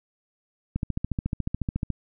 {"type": "click train", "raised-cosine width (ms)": 5, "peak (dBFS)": -14, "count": 17, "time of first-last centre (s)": [0.76, 1.903], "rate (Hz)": 14, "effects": []}